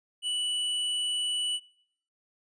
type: tone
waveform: square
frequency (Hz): 2960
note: F#7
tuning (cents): 0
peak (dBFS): -28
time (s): 0.22-1.6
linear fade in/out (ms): 50
effects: noise-tail reverb RT60 0.7 s tail -22 dB re dry + resampled to 22050 Hz